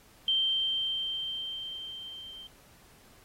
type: tone with level ramp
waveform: sine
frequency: 3136 Hz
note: G7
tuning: in tune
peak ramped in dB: -23 to -43 dBFS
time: 0.28-2.47 s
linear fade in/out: 2 ms
effects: pink hiss -59 dBFS RMS until 3.24 s + AAC 48 kbps